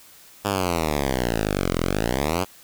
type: exponential two-way sweep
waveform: 5% pulse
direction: down then up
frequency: 104.2 to 41.2 to 96 Hz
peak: -10 dBFS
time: 0.44-2.45 s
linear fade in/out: 20 ms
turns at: 1.8 s
effects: white hiss -49 dBFS RMS until 2.63 s